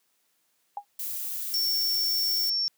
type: tone with exponential decay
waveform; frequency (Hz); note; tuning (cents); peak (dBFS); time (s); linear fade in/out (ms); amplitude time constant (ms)
sine; 815; G#5; -33; -26; 0.77-0.85; 2; 16
type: noise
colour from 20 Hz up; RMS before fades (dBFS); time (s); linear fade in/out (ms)
violet; -33; 0.99-2.5; 5
type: tone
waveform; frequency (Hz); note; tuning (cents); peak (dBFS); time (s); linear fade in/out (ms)
sine; 5450; F8; -43; -24; 1.54-2.68; 0
effects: white hiss -71 dBFS RMS until 2.77 s + high-pass 150 Hz 12 dB/octave